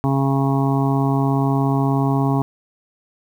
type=harmonic tone; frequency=136.8 Hz; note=C#3; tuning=23 cents flat; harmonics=1 / 2 / 3 / 5 / 6 / 7 / 8; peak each=-18 / -20 / -27 / -28 / -28 / -29 / -30 dBFS; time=0.04-2.42 s; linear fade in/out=0 ms; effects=8-bit